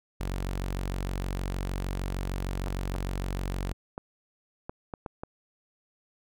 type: tone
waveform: sawtooth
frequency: 46.52 Hz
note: F#1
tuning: 10 cents sharp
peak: -26 dBFS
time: 0.2-3.73 s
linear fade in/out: 10 ms
type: clicks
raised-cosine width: 1 ms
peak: -22 dBFS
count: 7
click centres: 2.672 / 2.952 / 3.979 / 4.695 / 4.938 / 5.062 / 5.235 s
effects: none